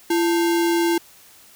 sine tone with sample-and-hold, 338.6 Hz, E4, 46 cents sharp, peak -16 dBFS, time 0.1-0.98 s, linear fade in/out 5 ms, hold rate 1225 Hz, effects white hiss -49 dBFS RMS until 1.55 s

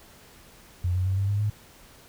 sine tone with pitch steps, 89.1 / 92.08 / 95.16 / 98.35 / 101.64 / 105.04 Hz, F2 / F#2 / F#2 / G2 / G#2 / G#2, +35 / -8 / +49 / +6 / -37 / +20 cents, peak -22 dBFS, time 0.84-1.5 s, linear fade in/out 5 ms, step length 110 ms, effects pink hiss -52 dBFS RMS until 2.08 s

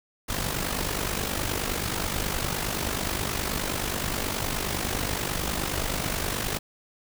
pink noise with amplitude modulation, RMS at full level -26 dBFS, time 0.28-6.59 s, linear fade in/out 20 ms, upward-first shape sine, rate 49.5 Hz, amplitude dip 65%, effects none

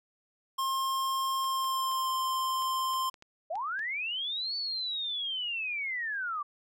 square tone with pitch glide, 1066 to 1047.1 Hz, C6 to C6, +32 to +1 cents, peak -29 dBFS, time 0.58-3.1 s, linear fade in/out 10 ms, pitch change -31 cents, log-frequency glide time 1.39-2.11 s
clicks, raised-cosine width 0.2 ms, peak -33 dBFS, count 9, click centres 1.443 / 1.644 / 1.916 / 2.622 / 2.936 / 3.142 / 3.224 / 3.555 / 3.793 s
sine linear two-way sweep, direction up then down, 593 to 4515 to 1138 Hz, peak -31 dBFS, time 3.5-6.43 s, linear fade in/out 10 ms, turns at 4.56 s
effects none

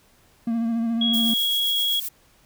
triangle tone with vibrato, 230 Hz, A#3, 23 cents flat, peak -19 dBFS, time 0.47-1.34 s, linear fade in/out 5 ms, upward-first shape triangle, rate 14 Hz, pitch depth 39 cents each way
sine tone, 3318 Hz, G#7, 2 cents flat, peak -20 dBFS, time 1.01-2 s, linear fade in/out 5 ms
violet noise with tremolo, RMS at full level -29 dBFS, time 1.13-2.09 s, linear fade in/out 10 ms, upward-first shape triangle, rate 7.8 Hz, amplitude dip 45%
effects pink hiss -58 dBFS RMS until 2.45 s

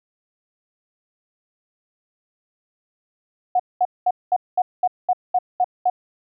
sine tone bursts, 729 Hz, F#5, 26 cents flat, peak -14 dBFS, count 10, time 3.55-5.9 s, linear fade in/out 5 ms, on 46 ms, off 210 ms, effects none

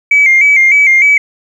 sine tone with vibrato, 2200 Hz, C#7, 14 cents flat, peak -3 dBFS, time 0.11-1.18 s, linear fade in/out 5 ms, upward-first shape square, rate 3.3 Hz, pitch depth 67 cents each way, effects tanh soft clip ceiling 0 dBFS + 7-bit

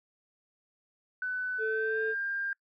sine tone with pitch glide, 1500 to 1598.4 Hz, F#6 to G6, +23 to +33 cents, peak -30 dBFS, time 1.22-2.53 s, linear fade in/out 2 ms, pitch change +110 cents, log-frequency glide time 1.57-2.05 s
sine tone, 440 Hz, A4, in tune, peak -29 dBFS, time 1.58-2.15 s, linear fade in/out 50 ms
effects noise-tail reverb RT60 0.1 s tail -25 dB re dry + tanh soft clip ceiling -20 dBFS

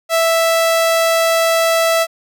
sawtooth tone, 659.3 Hz, E5, in tune, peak -8 dBFS, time 0.09-2.07 s, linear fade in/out 50 ms, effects none

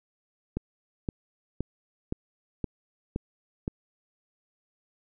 click train, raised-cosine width 3 ms, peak -16 dBFS, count 7, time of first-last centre 0.57-3.679 s, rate 1.93 Hz, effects none

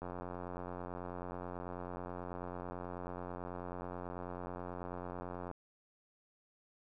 click train, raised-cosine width 1 ms, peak -29 dBFS, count 491, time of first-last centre 0.02-5.513 s, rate 89.2 Hz, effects none

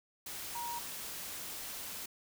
sine tone in noise, 947 Hz, A#5, 27 cents sharp, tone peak -38 dBFS, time 0.55-0.79 s, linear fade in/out 5 ms, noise white, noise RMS -43 dBFS, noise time 0.26-2.06 s, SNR +2 dB, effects none

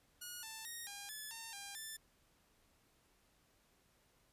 5% pulse tone with pitch steps, 1446 / 887 / 1866 / 807 / 1727 / 908 / 802 / 1764 Hz, F#6 / A5 / A#6 / G#5 / A6 / A#5 / G5 / A6, -40 / +14 / +1 / -50 / -33 / -46 / +39 / +4 cents, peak -35 dBFS, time 0.21-1.97 s, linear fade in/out 10 ms, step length 220 ms, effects pink hiss -73 dBFS RMS until 4.32 s + resampled to 32000 Hz

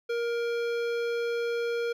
sine tone with hard clipping, 470 Hz, A#4, 14 cents sharp, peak -29 dBFS, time 0.09-1.93 s, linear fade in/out 10 ms, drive 15 dB, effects none

